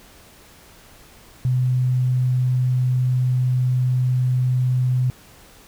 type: tone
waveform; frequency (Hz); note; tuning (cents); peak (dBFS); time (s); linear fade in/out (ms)
sine; 126.7; B2; +45; -16; 1.45-5.1; 0
effects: pink hiss -48 dBFS RMS until 5.67 s